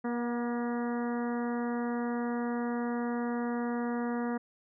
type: harmonic tone with a mistuned harmonic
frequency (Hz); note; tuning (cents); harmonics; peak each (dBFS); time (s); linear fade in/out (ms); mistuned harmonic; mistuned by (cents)
238.7; A#3; +41; 1 / 2 / 3 / 4 / 5 / 6 / 7 / 8; -31 / -37 / -41 / -43 / -45 / -47 / -48 / -49; 0.04-4.38; 10; 3; +17
effects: none